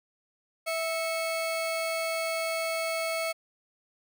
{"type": "tone pair together", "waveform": "35% pulse", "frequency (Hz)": [654.1, 2200], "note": ["E5", "C#7"], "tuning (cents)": [-14, -14], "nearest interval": "octave + major sixth", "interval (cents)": 2100, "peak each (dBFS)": [-28, -32], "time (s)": [0.66, 3.33], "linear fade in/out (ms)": 20, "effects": []}